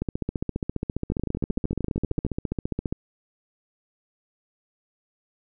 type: two click trains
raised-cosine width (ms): 3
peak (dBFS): -13 / -14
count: 44 / 16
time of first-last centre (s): 0.02-2.925 / 1.12-2.265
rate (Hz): 14.8 / 13.1
effects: none